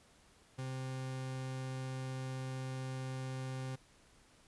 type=tone; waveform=40% pulse; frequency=130.81 Hz; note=C3; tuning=in tune; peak=-38 dBFS; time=0.58-3.76 s; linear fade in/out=10 ms; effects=pink hiss -65 dBFS RMS until 4.47 s + resampled to 24000 Hz